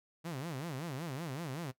sawtooth tone with vibrato, 149.4 Hz, D3, 30 cents sharp, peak -34 dBFS, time 0.24-1.72 s, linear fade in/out 20 ms, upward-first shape sine, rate 5.3 Hz, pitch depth 270 cents each way, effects noise-tail reverb RT60 0.1 s tail -17 dB re dry

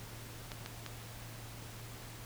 clicks, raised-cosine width 0.2 ms, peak -24 dBFS, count 3, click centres 0.518 / 0.661 / 0.863 s, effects added 114 Hz sine -49 dBFS peak until 2.25 s + pink hiss -50 dBFS RMS until 2.25 s

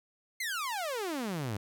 sawtooth exponential sweep, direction down, 2150 to 96 Hz, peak -29 dBFS, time 0.4-1.57 s, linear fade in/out 5 ms, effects none

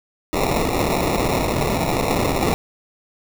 white noise with sample-and-hold, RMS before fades -20 dBFS, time 0.33-2.54 s, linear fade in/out 0 ms, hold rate 1575 Hz, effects none

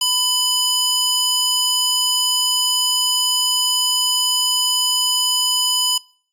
square tone with high-pass filter, 998 Hz, B5, 18 cents sharp, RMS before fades -18 dBFS, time 0.01-5.98 s, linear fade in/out 5 ms, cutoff 3300 Hz, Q 1.1, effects noise-tail reverb RT60 0.5 s tail -24 dB re dry + resampled to 32000 Hz

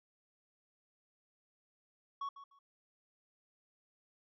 triangle tone with echo, 1113 Hz, C#6, 7 cents sharp, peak -35 dBFS, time 2.21-2.29 s, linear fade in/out 5 ms, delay 150 ms, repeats 2, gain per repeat -13 dB, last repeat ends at 2.59 s, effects resampled to 16000 Hz

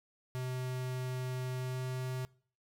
square tone with pitch glide, 127.7 to 128.51 Hz, C3 to C3, -42 to -31 cents, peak -36 dBFS, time 0.35-2.25 s, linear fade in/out 0 ms, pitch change +11 cents, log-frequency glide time 1.55-1.88 s, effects noise-tail reverb RT60 0.5 s tail -23 dB re dry

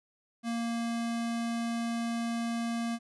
square tone, 232.5 Hz, A#3, 4 cents flat, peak -31 dBFS, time 0.43-2.99 s, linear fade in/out 50 ms, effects resampled to 24000 Hz

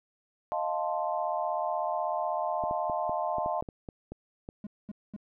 sine chord, F dominant seventh, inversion third, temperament equal, 622.3 / 698.5 / 880 / 1046.5 Hz, Eb5 / F5 / A5 / C6, 0 / 0 / 0 / 0 cents, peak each -33 / -32 / -34 / -36 dBFS, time 0.52-3.61 s, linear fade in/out 0 ms
clicks, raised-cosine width 2 ms, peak -26 dBFS, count 11, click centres 2.638 / 2.711 / 2.898 / 3.095 / 3.384 / 3.461 / 3.625 / 3.688 / 3.888 / 4.12 / 4.489 s
triangle tone bursts, 207.7 Hz, G#3, in tune, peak -34 dBFS, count 3, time 4.64-5.164 s, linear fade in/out 2 ms, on 28 ms, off 220 ms
effects none

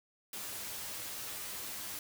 white noise with comb filter, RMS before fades -42 dBFS, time 0.33-1.99 s, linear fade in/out 2 ms, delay 9.8 ms, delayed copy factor +0.55, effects none

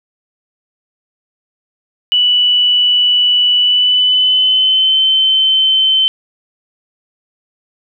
sine tone with pitch glide, 2960 to 3079 Hz, F#7 to G7, 0 to -32 cents, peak -8 dBFS, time 2.12-6.08 s, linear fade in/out 0 ms, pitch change +68 cents, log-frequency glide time 3.58-5 s, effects none

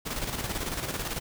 pink noise with tremolo, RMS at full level -31 dBFS, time 0.05-1.2 s, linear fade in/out 20 ms, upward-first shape square, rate 18 Hz, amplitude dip 50%, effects none

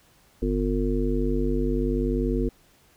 harmonic tone, 50.3 Hz, G1, 45 cents sharp, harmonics 1 / 3 / 5 / 7 / 9, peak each -25 / -33 / -27 / -29 / -30 dBFS, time 0.42-2.49 s, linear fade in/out 5 ms, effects pink hiss -59 dBFS RMS until 2.96 s

